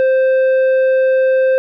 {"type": "tone with tanh clipping", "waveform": "sine", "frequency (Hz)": 523.3, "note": "C5", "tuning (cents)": 0, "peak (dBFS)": -11, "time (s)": [0, 1.58], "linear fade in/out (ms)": 0, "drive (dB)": 7, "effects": []}